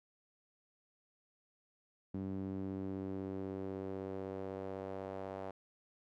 sawtooth tone with band-pass filter sweep, 96.1 Hz, G2, 34 cents flat, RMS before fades -42 dBFS, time 2.14-5.51 s, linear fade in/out 5 ms, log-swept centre 240 to 650 Hz, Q 1.9, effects none

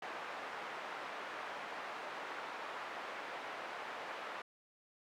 pink band-pass noise, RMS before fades -45 dBFS, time 0.02-4.42 s, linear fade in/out 5 ms, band 680 to 1900 Hz, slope 12 dB/octave, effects none

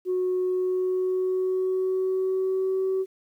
sine tone with pitch glide, 366.9 to 379.8 Hz, F#4 to F#4, -15 to +45 cents, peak -21 dBFS, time 0.05-3.06 s, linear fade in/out 50 ms, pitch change +60 cents, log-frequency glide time 0.4-2.83 s, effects tanh soft clip ceiling -19 dBFS + 10-bit

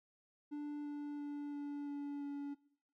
triangle tone with pitch steps, 293.7 / 291.8 / 290 / 288.2 / 286.3 / 284.5 Hz, D4 / D4 / D4 / D4 / D4 / C#4, 0 / -11 / -22 / -33 / -44 / +45 cents, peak -38 dBFS, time 0.51-2.55 s, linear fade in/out 20 ms, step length 340 ms, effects noise-tail reverb RT60 0.6 s tail -20 dB re dry

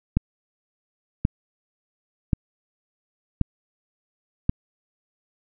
click train, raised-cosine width 5 ms, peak -6 dBFS, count 5, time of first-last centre 0.17-4.494 s, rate 0.925 Hz, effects none

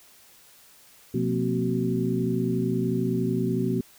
sine tone cluster, 125.2 / 179.1 / 229.8 / 260.6 / 374.9 Hz, B2 / F3 / A#3 / C4 / F#4, +24 / +44 / -25 / -7 / +23 cents, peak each -29 dBFS, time 1.14-3.81 s, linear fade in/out 5 ms, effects white hiss -54 dBFS RMS until 3.98 s

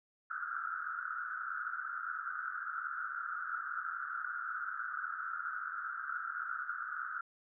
pink band-pass noise, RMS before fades -40 dBFS, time 0.3-7.21 s, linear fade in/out 5 ms, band 1300 to 1500 Hz, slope 96 dB/octave, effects none

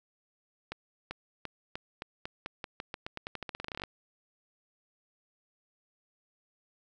accelerating click train, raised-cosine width 0.3 ms, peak -21 dBFS, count 26, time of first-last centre 0.72-3.837 s, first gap 390 ms, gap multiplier 0.88, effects none

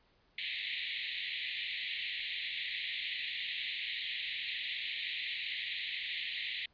pink band-pass noise, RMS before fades -39 dBFS, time 0.38-6.66 s, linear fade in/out 5 ms, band 1900 to 4100 Hz, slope 96 dB/octave, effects pink hiss -70 dBFS RMS until 6.73 s + resampled to 11025 Hz

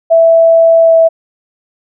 sine tone with pitch glide, 660 to 655.4 Hz, E5 to E5, +2 to -10 cents, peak -3 dBFS, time 0.1-1.09 s, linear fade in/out 20 ms, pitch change -12 cents, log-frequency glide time 0.81-0.95 s, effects none

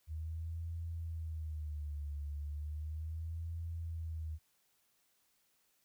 sine tone with vibrato, 77.78 Hz, D#2, in tune, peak -38 dBFS, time 0.07-4.39 s, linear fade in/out 50 ms, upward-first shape sine, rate 0.35 Hz, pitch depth 120 cents each way, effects white hiss -75 dBFS RMS until 5.84 s

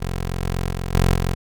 15% pulse tone with level steps, 44.21 Hz, F1, 22 cents sharp, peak -17 / -15 / -18 / -8 / -13 dBFS, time 0-1.35 s, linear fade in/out 20 ms, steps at 0.41 / 0.7 / 0.93 / 1.14 s, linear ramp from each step 20 ms, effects none

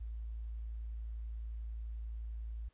sine tone, 55.7 Hz, A1, 22 cents sharp, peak -39 dBFS, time 0-2.69 s, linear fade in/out 10 ms, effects pink hiss -75 dBFS RMS until 2.73 s + resampled to 8000 Hz

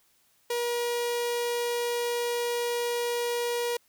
sawtooth tone with notch filter, 478.4 Hz, A#4, 45 cents sharp, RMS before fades -29 dBFS, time 0.5-3.77 s, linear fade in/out 5 ms, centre 1300 Hz, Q 1.9, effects white hiss -66 dBFS RMS until 3.88 s

